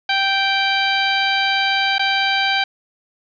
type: tone with dropouts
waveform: 10% pulse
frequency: 782 Hz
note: G5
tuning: 4 cents flat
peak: -7 dBFS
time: 0.09-2.64 s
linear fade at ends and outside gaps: 5 ms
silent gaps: 1.983-1.993 s
effects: resampled to 11025 Hz + 7-bit

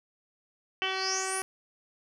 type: tone with low-pass filter sweep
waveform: 10% pulse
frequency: 380 Hz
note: F#4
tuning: 46 cents sharp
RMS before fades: -31 dBFS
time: 0.82-1.42 s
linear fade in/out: 0 ms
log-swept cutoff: 2900 to 11000 Hz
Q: 9.8
effects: none

